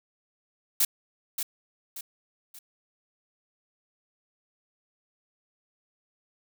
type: noise with echo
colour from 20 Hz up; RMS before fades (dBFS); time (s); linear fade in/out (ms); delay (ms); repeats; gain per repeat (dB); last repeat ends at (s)
blue; -22; 0.8-0.85; 5; 580; 3; -8; 2.59
effects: none